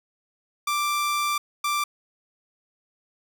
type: tone bursts at uneven times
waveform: sawtooth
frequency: 1177 Hz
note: D6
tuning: 3 cents sharp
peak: -19 dBFS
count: 2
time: 0.67-1.38 / 1.64-1.84 s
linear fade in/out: 5 ms
effects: none